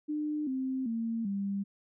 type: tone with pitch steps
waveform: sine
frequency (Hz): 301 / 262 / 228.1 / 198.59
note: D4 / C4 / A#3 / G3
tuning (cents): +43 / +2 / -37 / +23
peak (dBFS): -30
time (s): 0.08-1.64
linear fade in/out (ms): 20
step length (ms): 390
effects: none